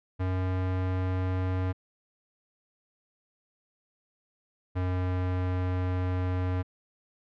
square tone pair in turn, 92.5 / 91.38 Hz, F#2 / F#2, 0 / -21 cents, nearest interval unison, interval 21 cents, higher first, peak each -27 dBFS, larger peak neither, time 0.19-1.73 / 4.75-6.63 s, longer second, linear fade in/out 20 ms, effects low-pass 2000 Hz 12 dB/octave

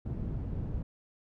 white low-pass noise, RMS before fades -35 dBFS, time 0.05-0.83 s, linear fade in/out 10 ms, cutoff 130 Hz, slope 12 dB/octave, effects none

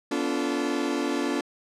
40% pulse chord, B half-diminished seventh, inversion none, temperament equal with one note detuned, 246.9 / 288.3 / 349.2 / 440 Hz, B3 / D4 / F4 / A4, 0 / -32 / 0 / 0 cents, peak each -31 / -27 / -30 / -33 dBFS, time 0.11-1.41 s, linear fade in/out 5 ms, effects low-pass 8000 Hz 12 dB/octave

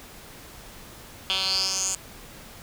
10% pulse tone with band-pass filter sweep, 190.2 Hz, F#3, 48 cents sharp, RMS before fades -26 dBFS, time 1.3-1.95 s, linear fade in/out 0 ms, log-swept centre 3400 to 7500 Hz, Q 6.4, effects pink hiss -45 dBFS RMS until 2.62 s

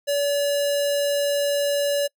square tone with notch filter, 572 Hz, D5, 46 cents flat, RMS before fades -22 dBFS, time 0.07-2.08 s, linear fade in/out 20 ms, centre 1200 Hz, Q 0.69, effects noise-tail reverb RT60 0.1 s tail -26 dB re dry

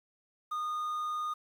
triangle tone with quantisation, 1227 Hz, D#6, 25 cents flat, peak -30 dBFS, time 0.51-1.34 s, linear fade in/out 10 ms, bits 10, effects none

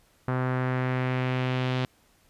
sawtooth tone with low-pass filter sweep, 127.9 Hz, C3, 39 cents flat, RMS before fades -27 dBFS, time 0.28-1.85 s, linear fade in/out 0 ms, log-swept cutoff 1400 to 3500 Hz, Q 1.8, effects pink hiss -63 dBFS RMS until 2.29 s + resampled to 32000 Hz

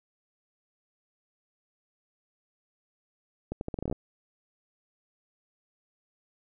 accelerating click train, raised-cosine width 2 ms, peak -19 dBFS, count 11, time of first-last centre 3.52-3.926 s, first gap 91 ms, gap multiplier 0.8, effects none

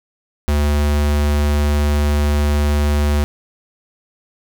square tone, 73.42 Hz, D2, in tune, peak -14 dBFS, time 0.48-3.24 s, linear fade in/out 0 ms, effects none

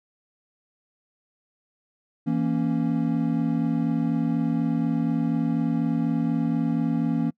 triangle chord, A# diminished, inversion second, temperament equal, 164.81 / 233.1 / 277.2 Hz, E3 / A#3 / C#4, 0 / 0 / 0 cents, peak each -24 / -23 / -24 dBFS, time 2.26-7.31 s, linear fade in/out 20 ms, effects noise-tail reverb RT60 0.1 s tail -26 dB re dry

